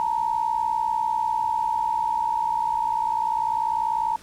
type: tone pair together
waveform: sine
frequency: 880 / 940.2 Hz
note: A5 / A#5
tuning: 0 / +15 cents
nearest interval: minor second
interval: 115 cents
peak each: -24 dBFS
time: 0-4.16 s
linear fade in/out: 0 ms
effects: pink hiss -48 dBFS RMS until 4.22 s + low-pass 11000 Hz 12 dB/octave